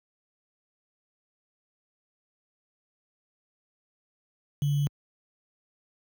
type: tone with sample-and-hold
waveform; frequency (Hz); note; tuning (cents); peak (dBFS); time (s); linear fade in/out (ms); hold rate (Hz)
sine; 143.6; D3; -39; -22; 4.62-4.87; 0; 3150
effects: high-pass 80 Hz 12 dB/octave